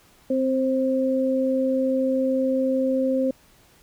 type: tone pair together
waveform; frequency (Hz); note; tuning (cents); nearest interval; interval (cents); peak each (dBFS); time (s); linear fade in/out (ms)
sine; 261.3 / 527.8; C4 / C5; -2 / +15; octave; 1217; -22; 0.3-3.31; 5
effects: pink hiss -56 dBFS RMS until 3.82 s